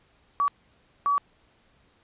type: tone bursts at uneven times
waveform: sine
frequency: 1141 Hz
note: C#6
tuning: 50 cents sharp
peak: -20 dBFS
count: 2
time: 0.4-0.48 / 1.06-1.18 s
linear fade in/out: 0 ms
effects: pink hiss -63 dBFS RMS until 2.03 s + resampled to 8000 Hz